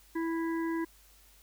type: harmonic tone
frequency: 329.6 Hz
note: E4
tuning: in tune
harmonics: 1 / 3 / 5 / 6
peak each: -30 / -40 / -44 / -46 dBFS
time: 0.15-0.85 s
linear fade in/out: 10 ms
effects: added 50 Hz sine -61 dBFS peak until 1.42 s + white hiss -61 dBFS RMS until 1.42 s